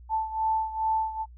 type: beating tone pair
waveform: sine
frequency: 880 / 882.4 Hz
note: A5 / A5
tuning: 0 / +5 cents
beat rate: 2.4 Hz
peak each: -26 / -30 dBFS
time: 0.09-1.26 s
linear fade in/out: 50 ms
effects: noise-tail reverb RT60 0.1 s tail -26 dB re dry + added 60 Hz sine -45 dBFS peak until 1.37 s